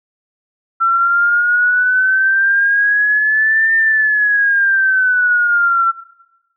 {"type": "exponential two-way sweep", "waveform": "sine", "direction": "up then down", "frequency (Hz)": [1344, 1803, 1344], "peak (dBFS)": -10, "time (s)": [0.8, 5.92], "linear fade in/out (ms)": 20, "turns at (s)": 3.75, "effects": ["noise-tail reverb RT60 1.0 s tail -20 dB re dry"]}